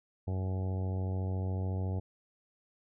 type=harmonic tone; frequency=93.9 Hz; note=F#2; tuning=26 cents sharp; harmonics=1 / 2 / 3 / 4 / 5 / 6 / 7 / 8 / 9; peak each=-31 / -41 / -46 / -47 / -47 / -52 / -50 / -53 / -53 dBFS; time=0.27-2 s; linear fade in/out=10 ms; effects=none